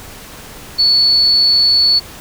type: tone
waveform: sine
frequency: 4433 Hz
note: C#8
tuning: 1 cent flat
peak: -8 dBFS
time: 0.78-2 s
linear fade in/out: 20 ms
effects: pink hiss -34 dBFS RMS until 2.2 s